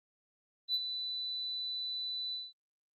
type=tone with ADSR envelope; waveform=sine; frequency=3986 Hz; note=B7; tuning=15 cents sharp; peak=-26 dBFS; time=0.68-2.53 s; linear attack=63 ms; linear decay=42 ms; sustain=-9 dB; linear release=200 ms; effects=tanh soft clip ceiling -24 dBFS + Opus 24 kbps